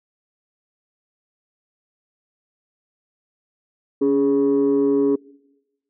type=tone pair together; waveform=sine; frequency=281.2 / 414.3 Hz; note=C#4 / G#4; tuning=+25 / -4 cents; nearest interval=perfect fifth; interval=671 cents; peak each=-16 dBFS; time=4.01-5.16 s; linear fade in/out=10 ms; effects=noise-tail reverb RT60 1.0 s tail -24 dB re dry + tanh soft clip ceiling -11 dBFS